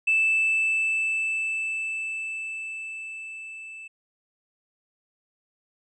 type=tone with level ramp; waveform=triangle; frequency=2637 Hz; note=E7; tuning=in tune; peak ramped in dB=-15 to -37 dBFS; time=0.07-3.88 s; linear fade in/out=10 ms; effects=tanh soft clip ceiling -15 dBFS + resampled to 22050 Hz